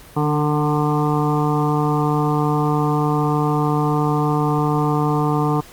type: harmonic tone with a mistuned harmonic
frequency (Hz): 149.6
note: D3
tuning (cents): +32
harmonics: 1 / 2 / 3 / 5 / 6 / 7 / 8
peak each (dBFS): -19 / -22 / -24 / -26 / -27 / -27 / -28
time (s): 0.16-5.61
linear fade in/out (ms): 10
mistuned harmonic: 2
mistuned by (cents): -18
effects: pink hiss -43 dBFS RMS until 5.72 s + Opus 48 kbps